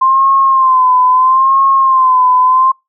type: tone with vibrato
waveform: sine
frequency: 1045 Hz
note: C6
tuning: 2 cents flat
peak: -6 dBFS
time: 0.01-2.72 s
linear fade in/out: 10 ms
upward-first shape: sine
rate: 0.76 Hz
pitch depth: 64 cents each way
effects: noise-tail reverb RT60 0.2 s tail -25 dB re dry